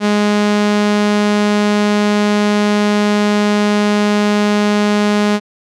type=tone; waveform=sawtooth; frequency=207.7 Hz; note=G#3; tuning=in tune; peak=-7 dBFS; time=0-5.4 s; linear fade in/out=50 ms; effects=low-pass 6000 Hz 12 dB/octave